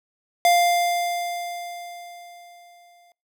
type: tone with exponential decay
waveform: square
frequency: 698.5 Hz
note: F5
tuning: in tune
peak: -14 dBFS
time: 0.45-3.12 s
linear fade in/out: 1 ms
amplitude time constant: 580 ms
effects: noise-tail reverb RT60 0.3 s tail -26 dB re dry